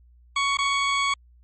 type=tone with dropouts; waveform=20% pulse; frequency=1116 Hz; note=C#6; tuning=11 cents sharp; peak=-16 dBFS; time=0.36-1.14 s; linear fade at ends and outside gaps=5 ms; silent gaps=0.572-0.586 s; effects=added 60 Hz sine -51 dBFS peak until 1.43 s + MP3 32 kbps